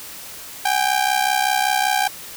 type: ring-modulated tone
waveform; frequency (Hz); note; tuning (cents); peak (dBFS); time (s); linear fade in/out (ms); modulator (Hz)
sawtooth; 790; G5; +13; -10; 0.65-2.08; 5; 32.6
effects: white hiss -36 dBFS RMS until 2.36 s